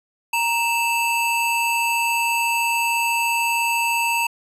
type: tone pair together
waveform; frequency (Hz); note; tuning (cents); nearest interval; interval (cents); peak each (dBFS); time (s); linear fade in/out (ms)
square; 932.3 / 2637; A#5 / E7; 0 / 0; octave + tritone; 1800; -22; 0.33-4.27; 5
effects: resampled to 32000 Hz